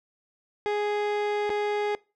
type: tone with dropouts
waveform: 30% pulse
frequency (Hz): 415.3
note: G#4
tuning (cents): 0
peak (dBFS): -22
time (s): 0.66-1.95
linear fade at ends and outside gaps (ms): 0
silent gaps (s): 1.494-1.501
effects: noise-tail reverb RT60 0.3 s tail -23 dB re dry + low-pass 3000 Hz 12 dB/octave